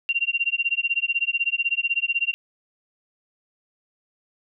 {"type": "tone with tremolo", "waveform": "sine", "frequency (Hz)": 2765, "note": "F7", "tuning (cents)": -18, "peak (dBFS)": -17, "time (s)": [0.09, 2.34], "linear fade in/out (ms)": 0, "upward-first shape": "sine", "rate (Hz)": 16, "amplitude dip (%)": 100, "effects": []}